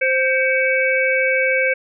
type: harmonic tone with a mistuned harmonic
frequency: 523.3 Hz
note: C5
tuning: in tune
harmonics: 1 / 3 / 4 / 5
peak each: -19 / -21 / -18 / -29 dBFS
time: 0.01-1.74 s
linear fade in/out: 10 ms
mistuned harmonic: 4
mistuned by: +130 cents
effects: none